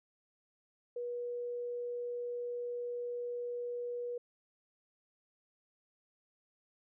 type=tone; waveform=sine; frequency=483.6 Hz; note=B4; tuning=36 cents flat; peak=-36 dBFS; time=0.96-4.18 s; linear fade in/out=5 ms; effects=none